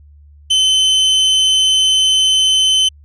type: tone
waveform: 40% pulse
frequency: 3057 Hz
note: G7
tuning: 44 cents flat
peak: -9 dBFS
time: 0.5-2.89 s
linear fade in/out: 10 ms
effects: added 73 Hz sine -40 dBFS peak until 3.04 s + resampled to 22050 Hz